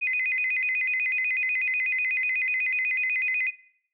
sine tone with vibrato, 2254 Hz, C#7, 28 cents sharp, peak -23 dBFS, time 0.01-3.51 s, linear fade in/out 20 ms, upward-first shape square, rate 8.1 Hz, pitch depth 170 cents each way, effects noise-tail reverb RT60 0.7 s tail -21 dB re dry

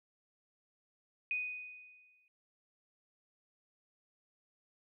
sine tone with exponential decay, 2489 Hz, D#7, in tune, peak -31 dBFS, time 1.31-2.28 s, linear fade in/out 1 ms, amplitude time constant 210 ms, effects none

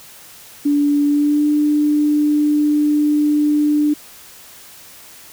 sine tone with pitch glide, 289.4 to 297.2 Hz, D4 to D4, -25 to +21 cents, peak -12 dBFS, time 0.65-3.94 s, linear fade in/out 10 ms, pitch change +46 cents, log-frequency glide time 1.05-1.47 s, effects white hiss -41 dBFS RMS until 5.32 s

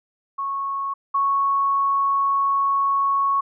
sine tone pair in turn, 1102 / 1106.4 Hz, C#6 / C#6, -11 / -4 cents, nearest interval unison, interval 7 cents, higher second, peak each -23 / -17 dBFS, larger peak second, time 0.38-0.94 / 1.14-3.41 s, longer second, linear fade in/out 10 ms, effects none

